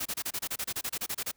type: noise bursts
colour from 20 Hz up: white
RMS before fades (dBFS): -33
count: 16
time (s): 0-1.316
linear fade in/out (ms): 10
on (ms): 56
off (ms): 28
effects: pink hiss -71 dBFS RMS until 1.36 s